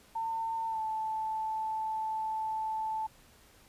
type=tone with pitch glide; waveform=sine; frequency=902 to 876.3 Hz; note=A5 to A5; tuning=+43 to -7 cents; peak=-31 dBFS; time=0.15-3.07 s; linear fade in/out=10 ms; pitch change=-50 cents; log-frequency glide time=0.69-0.8 s; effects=pink hiss -60 dBFS RMS until 3.68 s + resampled to 32000 Hz